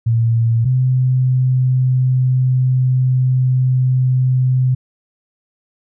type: tone pair in turn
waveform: sine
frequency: 115.2 / 128.34 Hz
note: A#2 / C3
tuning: -20 / -33 cents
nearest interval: major second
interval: 187 cents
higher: second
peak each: -11 dBFS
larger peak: neither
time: 0.06-0.65 / 0.65-4.75 s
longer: second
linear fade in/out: 10 ms
effects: none